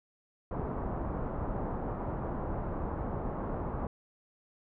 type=low-pass noise; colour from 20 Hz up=pink; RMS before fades=-35 dBFS; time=0.51-3.87 s; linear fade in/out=2 ms; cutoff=1100 Hz; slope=24 dB/octave; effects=none